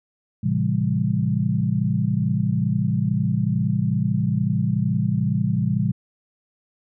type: tone cluster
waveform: sine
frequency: 113.2 / 135.5 / 169.4 / 200.3 Hz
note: A2 / C#3 / E3 / G3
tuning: +50 / -39 / +48 / +38 cents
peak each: -24 dBFS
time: 0.43-5.92 s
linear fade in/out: 10 ms
effects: none